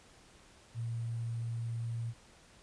sine tone with sample-and-hold, 116 Hz, A#2, 8 cents flat, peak -34 dBFS, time 0.74-2.14 s, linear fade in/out 50 ms, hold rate 8820 Hz, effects pink hiss -60 dBFS RMS until 2.62 s + resampled to 22050 Hz

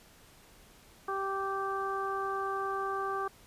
harmonic tone, 390 Hz, G4, 9 cents flat, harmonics 1 / 2 / 3 / 4, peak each -36 / -38 / -34 / -42 dBFS, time 1.08-3.28 s, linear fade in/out 5 ms, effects pink hiss -58 dBFS RMS until 3.46 s + resampled to 32000 Hz

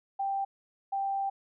sine tone pair in turn, 786 / 786 Hz, G5 / G5, +4 / +4 cents, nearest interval unison, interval 0 cents, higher neither, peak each -28 dBFS, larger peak neither, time 0.19-0.45 / 0.92-1.3 s, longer second, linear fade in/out 10 ms, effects none

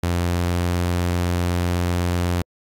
sawtooth tone with pitch glide, 87.1 to 87.96 Hz, F2 to F2, -4 to +13 cents, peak -15 dBFS, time 0.03-2.42 s, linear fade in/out 5 ms, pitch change +17 cents, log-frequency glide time 0.16-0.79 s, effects AAC 64 kbps

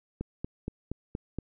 click train, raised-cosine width 3 ms, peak -20 dBFS, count 6, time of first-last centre 0.21-1.386 s, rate 4.25 Hz, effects none

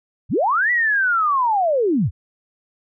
sine linear two-way sweep, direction up then down, 61.74 to 1975.5 to 61.74 Hz, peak -15 dBFS, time 0.29-2.11 s, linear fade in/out 50 ms, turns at 0.71 s, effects none

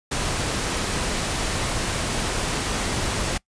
pink noise, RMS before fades -25 dBFS, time 0.11-3.38 s, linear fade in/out 10 ms, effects noise-tail reverb RT60 0.1 s tail -23 dB re dry + resampled to 22050 Hz

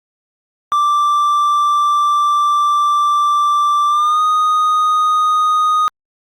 triangle tone with pitch glide, 1174.7 to 1241 Hz, D6 to D#6, 0 to -5 cents, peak -9 dBFS, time 0.72-5.88 s, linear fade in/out 0 ms, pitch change +95 cents, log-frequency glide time 3.88-4.22 s, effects Opus 48 kbps

